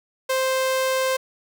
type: tone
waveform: sawtooth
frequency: 523.3 Hz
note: C5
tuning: in tune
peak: -16 dBFS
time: 0.29-1.17 s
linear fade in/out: 10 ms
effects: none